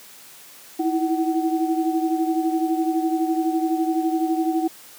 sine tone cluster, 321.6 / 333.5 / 750 Hz, E4 / E4 / F#5, -43 / +20 / +23 cents, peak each -21 / -25 / -26 dBFS, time 0.79-4.68 s, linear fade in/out 10 ms, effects white hiss -45 dBFS RMS until 4.98 s + high-pass 150 Hz 12 dB/octave

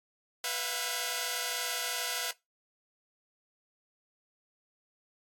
5% pulse tone cluster, 494.8 / 669 / 726 / 1618 Hz, B4 / E5 / F#5 / G#6, +3 / +25 / -33 / -46 cents, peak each -26 dBFS, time 0.44-2.31 s, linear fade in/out 2 ms, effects noise-tail reverb RT60 0.2 s tail -21 dB re dry + AAC 64 kbps

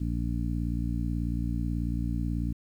harmonic tone, 58.27 Hz, A#1, in tune, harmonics 1 / 2 / 3 / 4 / 5, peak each -30 / -33 / -35 / -36 / -37 dBFS, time 0-2.53 s, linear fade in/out 10 ms, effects 10-bit

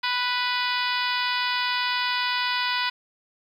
harmonic tone, 493.9 Hz, B4, in tune, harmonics 2 / 3 / 4 / 5 / 6 / 7 / 8 / 9 / 10, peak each -28 / -30 / -31 / -32 / -33 / -33 / -34 / -35 / -35 dBFS, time 0.03-2.9 s, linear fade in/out 10 ms, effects 9-bit

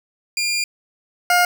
20% pulse tone pair in turn, 2400 / 710.6 Hz, D7 / F5, +37 / +30 cents, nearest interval octave + major sixth, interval 2107 cents, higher first, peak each -14 / -8 dBFS, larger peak second, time 0.37-0.64 / 1.3-1.45 s, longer first, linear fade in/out 2 ms, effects none

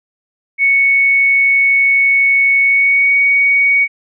sine tone with pitch glide, 2217 to 2240 Hz, C#7 to C#7, 0 to +18 cents, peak -8 dBFS, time 0.58-3.88 s, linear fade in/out 50 ms, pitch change +18 cents, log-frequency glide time 2.62-3.15 s, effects none

